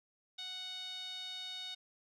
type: tone with band-pass filter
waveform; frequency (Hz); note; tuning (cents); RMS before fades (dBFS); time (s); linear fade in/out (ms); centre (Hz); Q
sawtooth; 740; F#5; 0; -44; 0.38-1.75; 10; 3700; 6.5
effects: none